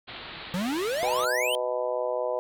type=low-pass noise; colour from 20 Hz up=white; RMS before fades=-41 dBFS; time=0.07-1.26 s; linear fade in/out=20 ms; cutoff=4300 Hz; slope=96 dB/octave
type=exponential sweep; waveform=square; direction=up; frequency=170.3 to 3196 Hz; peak=-27 dBFS; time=0.54-1.55 s; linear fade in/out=0 ms
type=harmonic tone; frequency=124.4 Hz; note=B2; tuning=13 cents sharp; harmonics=3 / 4 / 5 / 6 / 7 / 8; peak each=-38 / -29 / -29 / -41 / -38 / -37 dBFS; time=1.03-2.39 s; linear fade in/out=0 ms
effects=none